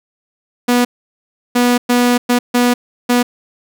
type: tone bursts at uneven times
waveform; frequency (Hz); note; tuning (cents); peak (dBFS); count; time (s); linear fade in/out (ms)
sawtooth; 244.2; B3; -19; -6; 6; 0.68-0.85 / 1.55-1.78 / 1.89-2.18 / 2.29-2.39 / 2.54-2.74 / 3.09-3.23; 10
effects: none